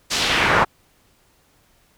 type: noise with band-pass filter sweep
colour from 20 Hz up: brown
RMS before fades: -18 dBFS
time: 0.1-0.65 s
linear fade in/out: 20 ms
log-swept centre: 5900 to 1100 Hz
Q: 1.4
effects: pink hiss -59 dBFS RMS until 1.97 s